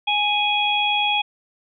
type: harmonic tone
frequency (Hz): 831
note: G#5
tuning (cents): +1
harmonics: 1 / 3 / 4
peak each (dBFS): -22 / -22 / -22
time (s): 0.07-1.22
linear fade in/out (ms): 10
effects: none